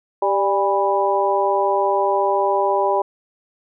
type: harmonic tone with a mistuned harmonic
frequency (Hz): 196.7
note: G3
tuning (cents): +6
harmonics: 2 / 3 / 4 / 5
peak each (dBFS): -21 / -21 / -21 / -21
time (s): 0.22-3.02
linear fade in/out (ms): 5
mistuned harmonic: 4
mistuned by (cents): +49
effects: none